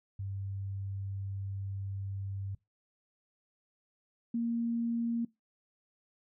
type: tone pair in turn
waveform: sine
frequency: 98 / 233.1 Hz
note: G2 / A#3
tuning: 0 / 0 cents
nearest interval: octave + minor third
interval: 1500 cents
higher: second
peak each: -35 / -29 dBFS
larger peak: second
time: 0.19-2.55 / 4.34-5.25 s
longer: first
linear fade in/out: 5 ms
effects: noise-tail reverb RT60 0.2 s tail -22 dB re dry